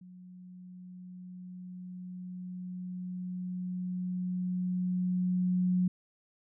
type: tone with level ramp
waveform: sine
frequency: 181.6 Hz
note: F#3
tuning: 32 cents flat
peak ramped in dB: -48 to -24 dBFS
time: 0.01-5.88 s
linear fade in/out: 5 ms
effects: none